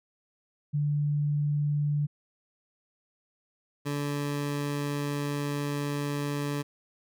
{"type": "tone pair in turn", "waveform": ["sine", "20% pulse"], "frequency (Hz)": [146.83, 144.31], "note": ["D3", "D3"], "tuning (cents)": [0, -30], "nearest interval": "unison", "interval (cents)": 30, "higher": "first", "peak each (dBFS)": -24, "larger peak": "neither", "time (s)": [[0.73, 2.07], [3.85, 6.63]], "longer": "second", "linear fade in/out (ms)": 20, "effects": []}